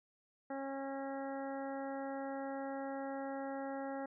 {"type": "harmonic tone", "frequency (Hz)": 272.7, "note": "C#4", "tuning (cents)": -28, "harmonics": [1, 2, 3, 4, 5, 6, 7], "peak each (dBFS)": [-43, -43, -45, -57, -53, -55, -56], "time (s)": [0.5, 4.06], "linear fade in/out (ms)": 5, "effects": []}